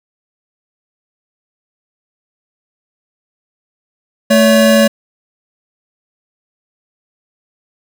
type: tone pair together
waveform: square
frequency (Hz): 220 / 566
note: A3 / C#5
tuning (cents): 0 / +36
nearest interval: octave + major third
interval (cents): 1636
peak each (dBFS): -10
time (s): 4.3-4.88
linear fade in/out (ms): 10
effects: none